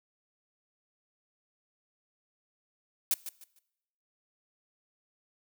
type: noise with echo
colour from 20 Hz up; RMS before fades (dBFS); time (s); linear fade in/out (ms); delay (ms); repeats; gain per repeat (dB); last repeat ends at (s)
blue; -26; 3.11-3.14; 2; 150; 3; -12; 3.59
effects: noise-tail reverb RT60 0.9 s tail -22 dB re dry